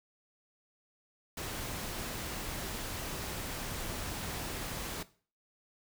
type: noise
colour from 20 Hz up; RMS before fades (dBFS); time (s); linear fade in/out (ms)
pink; -39; 1.37-5.03; 5
effects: noise-tail reverb RT60 0.4 s tail -17 dB re dry